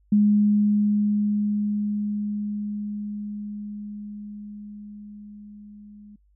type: tone with level ramp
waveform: sine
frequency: 207.7 Hz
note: G#3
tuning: in tune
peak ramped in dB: -14 to -43 dBFS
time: 0.12-6.16 s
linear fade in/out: 5 ms
effects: noise-tail reverb RT60 0.1 s tail -25 dB re dry + added 50 Hz sine -58 dBFS peak until 6.35 s